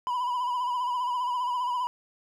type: tone with vibrato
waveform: triangle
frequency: 987.8 Hz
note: B5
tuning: in tune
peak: -24 dBFS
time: 0.07-1.87 s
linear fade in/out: 0 ms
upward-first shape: sine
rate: 15 Hz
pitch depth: 53 cents each way
effects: none